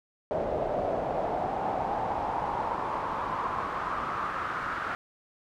brown noise with band-pass filter sweep, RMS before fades -31 dBFS, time 0.31-4.95 s, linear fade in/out 0 ms, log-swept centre 600 to 1400 Hz, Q 4, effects none

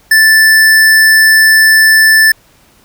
square tone, 1760 Hz, A6, in tune, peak -4 dBFS, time 0.11-2.32 s, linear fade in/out 5 ms, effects pink hiss -47 dBFS RMS until 2.84 s

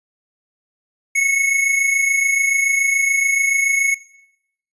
square tone pair together, 2175 / 2202 Hz, C#7 / C#7, -33 / -12 cents, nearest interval unison, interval 21 cents, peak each -23 / -15 dBFS, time 1.15-3.95 s, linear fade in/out 10 ms, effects noise-tail reverb RT60 0.8 s tail -20 dB re dry + resampled to 24000 Hz

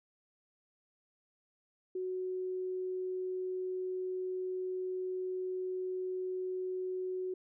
sine tone, 370 Hz, F#4, in tune, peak -34 dBFS, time 1.95-7.34 s, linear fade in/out 5 ms, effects none

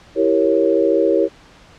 sine chord, E diminished seventh, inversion none, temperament equal with one note detuned, 329.6 / 392 / 466.2 / 550.5 Hz, E4 / G4 / Bb4 / Db5, 0 / 0 / 0 / -12 cents, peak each -18 dBFS, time 0.15-1.29 s, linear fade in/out 50 ms, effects pink hiss -46 dBFS RMS until 1.78 s + low-pass 5000 Hz 12 dB/octave

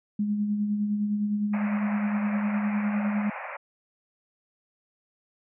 sine tone with tremolo, 207.7 Hz, G#3, in tune, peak -22 dBFS, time 0.19-3.3 s, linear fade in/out 5 ms, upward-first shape sine, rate 9.8 Hz, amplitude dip 40%
pink band-pass noise, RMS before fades -37 dBFS, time 1.53-3.57 s, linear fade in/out 10 ms, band 540 to 2500 Hz, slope 96 dB/octave
effects none

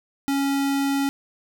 square tone, 277.2 Hz, C#4, in tune, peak -21 dBFS, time 0.28-1.09 s, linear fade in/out 0 ms, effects none

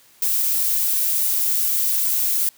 violet noise, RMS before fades -20 dBFS, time 0.22-2.49 s, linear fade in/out 2 ms, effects white hiss -53 dBFS RMS until 2.57 s + high-pass 60 Hz 12 dB/octave

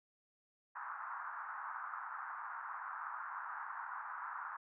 white band-pass noise, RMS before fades -45 dBFS, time 0.75-4.57 s, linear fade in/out 10 ms, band 890 to 1500 Hz, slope 48 dB/octave, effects none

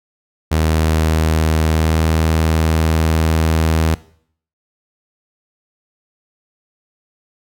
sawtooth tone with pitch glide, 79.2 to 80.12 Hz, D#2 to E2, +31 to -49 cents, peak -9 dBFS, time 0.51-3.95 s, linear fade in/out 10 ms, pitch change +20 cents, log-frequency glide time 1.62-2 s, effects noise-tail reverb RT60 0.6 s tail -19 dB re dry

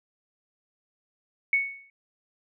sine tone with exponential decay, 2217 Hz, C#7, in tune, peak -17 dBFS, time 1.53-1.9 s, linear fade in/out 2 ms, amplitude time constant 79 ms, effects none

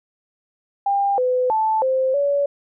sine tone with pitch steps, 799 / 504 / 876 / 523 / 568 Hz, G5 / B4 / A5 / C5 / C#5, +33 / +35 / -8 / -1 / +42 cents, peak -16 dBFS, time 0.86-2.46 s, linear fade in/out 5 ms, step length 320 ms, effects none

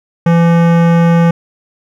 sine tone with hard clipping, 168.8 Hz, E3, 41 cents sharp, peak -8 dBFS, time 0.26-1.31 s, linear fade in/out 5 ms, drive 18 dB, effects none

